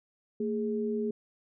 sine tone pair together, 225.9 / 416.2 Hz, A3 / G#4, +46 / +4 cents, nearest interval major seventh, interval 1058 cents, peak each -31 / -31 dBFS, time 0.4-1.11 s, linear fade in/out 5 ms, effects none

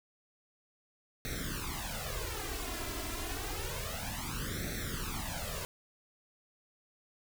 pink noise with flanger, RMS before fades -38 dBFS, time 1.25-5.65 s, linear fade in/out 0 ms, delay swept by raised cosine 0.5 to 3 ms, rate 0.29 Hz, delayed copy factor +0.95, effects none

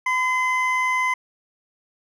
triangle tone pair together, 1014.1 / 2056 Hz, B5 / C7, +46 / -31 cents, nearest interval octave, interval 1223 cents, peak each -20 dBFS, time 0.06-1.14 s, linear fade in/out 5 ms, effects none

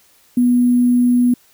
sine tone with sample-and-hold, 245.1 Hz, B3, 13 cents flat, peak -10 dBFS, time 0.37-1.34 s, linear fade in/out 5 ms, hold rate 11025 Hz, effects white hiss -53 dBFS RMS until 1.53 s

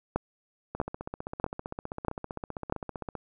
two click trains, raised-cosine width 1 ms, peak -21 / -12 dBFS, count 38 / 5, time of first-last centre 0.75-3.153 / 0.16-2.724 s, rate 15.4 / 1.56 Hz, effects none

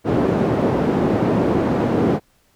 white band-pass noise, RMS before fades -18 dBFS, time 0.04-2.2 s, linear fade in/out 50 ms, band 130 to 390 Hz, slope 12 dB/octave, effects pink hiss -60 dBFS RMS until 2.55 s

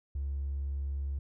sine tone with hard clipping, 69.6 Hz, C#2, 8 cents sharp, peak -32 dBFS, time 0.15-1.19 s, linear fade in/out 5 ms, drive 1 dB, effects none

